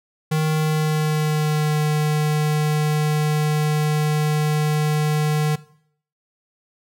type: tone with pitch glide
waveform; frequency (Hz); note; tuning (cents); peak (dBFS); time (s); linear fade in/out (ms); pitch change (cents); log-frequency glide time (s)
square; 155.56 to 151.66; D#3 to D#3; 0 to -44; -18; 0.31-5.56; 10; -44; 0.48-1.76
effects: noise-tail reverb RT60 0.6 s tail -18 dB re dry